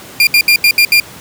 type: tone bursts at uneven times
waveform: 30% pulse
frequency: 2398 Hz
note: D7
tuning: 36 cents sharp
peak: -3 dBFS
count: 6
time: 0.2-0.27 / 0.34-0.41 / 0.48-0.56 / 0.64-0.71 / 0.78-0.85 / 0.92-1 s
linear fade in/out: 2 ms
effects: pink hiss -33 dBFS RMS until 1.2 s + high-pass 100 Hz 12 dB/octave